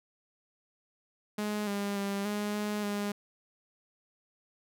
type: tone with pitch steps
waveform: sawtooth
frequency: 209.6 / 201.7 / 199.2 / 207.5 / 208.9 / 204.5 Hz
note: G#3 / G3 / G3 / G#3 / G#3 / G#3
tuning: +16 / +50 / +28 / -1 / +10 / -26 cents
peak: -27 dBFS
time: 1.38-3.12 s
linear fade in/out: 5 ms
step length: 290 ms
effects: none